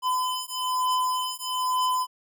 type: beating tone pair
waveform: square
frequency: 1013 / 1014.1 Hz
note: B5 / B5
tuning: +44 / +46 cents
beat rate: 1.1 Hz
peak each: -28 / -28 dBFS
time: 0.02-2.07 s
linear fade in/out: 50 ms
effects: none